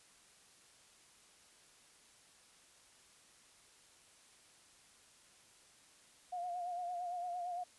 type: tone with vibrato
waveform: sine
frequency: 709 Hz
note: F5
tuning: 26 cents sharp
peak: -38 dBFS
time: 6.32-7.64 s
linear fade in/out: 10 ms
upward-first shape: sine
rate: 8.8 Hz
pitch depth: 45 cents each way
effects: white hiss -64 dBFS RMS until 7.78 s + resampled to 24000 Hz